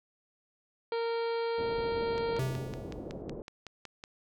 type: harmonic tone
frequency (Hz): 462.3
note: A#4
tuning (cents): -14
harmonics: 1 / 2 / 3 / 4 / 5 / 6 / 7 / 8 / 9 / 10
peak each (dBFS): -30 / -38 / -44 / -51 / -47 / -56 / -50 / -58 / -49 / -54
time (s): 0.92-2.39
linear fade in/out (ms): 2
type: low-pass noise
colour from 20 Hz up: white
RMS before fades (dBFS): -41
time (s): 1.58-3.42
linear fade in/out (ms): 2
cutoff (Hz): 530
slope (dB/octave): 24
type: click train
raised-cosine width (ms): 0.2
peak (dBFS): -26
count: 11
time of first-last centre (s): 2.18-4.039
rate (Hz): 5.38
type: tone with exponential decay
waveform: square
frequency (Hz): 130.81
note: C3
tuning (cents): 0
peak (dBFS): -28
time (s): 2.39-3.22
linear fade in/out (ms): 2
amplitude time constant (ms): 180
effects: none